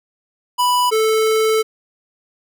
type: tone pair in turn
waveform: square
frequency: 987.8 / 438.9 Hz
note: B5 / A4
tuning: 0 / -4 cents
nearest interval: octave + major second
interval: 1404 cents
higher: first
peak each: -14 dBFS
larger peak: neither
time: 0.58-0.91 / 0.91-1.63 s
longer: second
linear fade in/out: 20 ms
effects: none